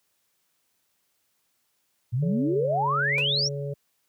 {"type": "exponential sweep", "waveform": "sine", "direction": "up", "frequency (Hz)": [112.1, 5880], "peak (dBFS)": -22, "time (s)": [2.12, 3.49], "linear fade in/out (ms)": 20}
{"type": "harmonic tone", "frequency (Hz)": 141.6, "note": "C#3", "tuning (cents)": 37, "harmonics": [1, 3, 4], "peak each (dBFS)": [-30, -35, -36], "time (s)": [2.22, 3.74], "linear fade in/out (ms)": 10}
{"type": "tone with exponential decay", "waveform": "sawtooth", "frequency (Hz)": 494.8, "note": "B4", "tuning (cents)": 3, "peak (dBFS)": -27, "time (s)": [3.18, 3.28], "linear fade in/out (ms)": 0, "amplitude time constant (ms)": 21}
{"effects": ["white hiss -72 dBFS RMS until 4.08 s", "high-pass 60 Hz 12 dB/octave"]}